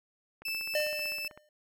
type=click train; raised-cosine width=0.5 ms; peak=-33 dBFS; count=16; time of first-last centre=0.42-1.375 s; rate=15.7 Hz
type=tone with tremolo; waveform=30% pulse; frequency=2637 Hz; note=E7; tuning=in tune; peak=-29 dBFS; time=0.45-1.28 s; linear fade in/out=5 ms; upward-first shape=sine; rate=3.7 Hz; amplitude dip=30%
type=tone with exponential decay; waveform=square; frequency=603 Hz; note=D5; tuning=46 cents sharp; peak=-27 dBFS; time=0.75-1.49 s; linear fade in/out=2 ms; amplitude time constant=160 ms
effects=none